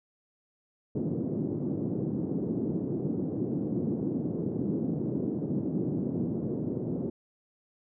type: band-pass noise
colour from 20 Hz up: white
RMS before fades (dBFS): -31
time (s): 0.95-7.1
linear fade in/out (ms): 5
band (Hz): 130 to 340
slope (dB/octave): 24
effects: none